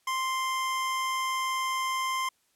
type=tone pair together; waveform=square; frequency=1046.5 / 2093 Hz; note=C6 / C7; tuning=0 / 0 cents; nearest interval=octave; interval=1200 cents; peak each=-29 / -35 dBFS; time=0.07-2.29 s; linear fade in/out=5 ms; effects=white hiss -70 dBFS RMS until 2.55 s + low-pass 12000 Hz 12 dB/octave